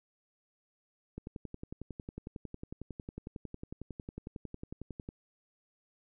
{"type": "click train", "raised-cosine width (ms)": 3, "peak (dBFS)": -28, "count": 44, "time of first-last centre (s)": [1.18, 5.089], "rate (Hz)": 11, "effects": []}